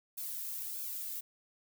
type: noise with flanger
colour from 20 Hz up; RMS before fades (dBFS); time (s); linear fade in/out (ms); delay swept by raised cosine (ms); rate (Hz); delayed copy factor
violet; -40; 0.17-1.21; 10; 1 to 2.1; 1.6; -0.6
effects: none